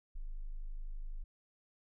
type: tone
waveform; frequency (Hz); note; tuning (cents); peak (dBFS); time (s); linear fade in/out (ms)
sine; 25.96; G#0; 0; -38; 0.15-1.24; 10
effects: none